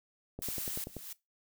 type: click train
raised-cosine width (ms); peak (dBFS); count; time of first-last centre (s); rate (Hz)
2; -27; 7; 0.39-0.967; 10.4
type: noise with exponential growth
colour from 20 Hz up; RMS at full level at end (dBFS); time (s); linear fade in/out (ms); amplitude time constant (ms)
blue; -42; 0.39-1.13; 5; 160
type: noise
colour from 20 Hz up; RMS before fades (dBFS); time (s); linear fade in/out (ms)
blue; -38; 0.42-0.84; 0
effects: noise-tail reverb RT60 0.2 s tail -19 dB re dry